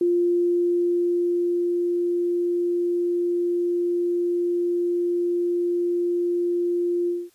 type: tone with ADSR envelope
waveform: sine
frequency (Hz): 349.2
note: F4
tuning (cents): 0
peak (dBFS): -17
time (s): 0.01-7.3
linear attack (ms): 3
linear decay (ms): 1700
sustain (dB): -3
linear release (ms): 220
effects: white hiss -61 dBFS RMS until 7.34 s + resampled to 32000 Hz